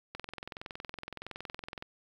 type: click train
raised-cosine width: 0.3 ms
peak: -24 dBFS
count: 37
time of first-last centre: 0.15-1.824 s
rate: 21.5 Hz
effects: 9-bit